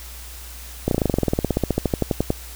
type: slowing click train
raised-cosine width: 2 ms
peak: -5 dBFS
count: 25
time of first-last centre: 0.88-2.304 s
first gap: 32 ms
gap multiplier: 1.05
effects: added 60 Hz sine -37 dBFS peak until 2.55 s + white hiss -40 dBFS RMS until 2.55 s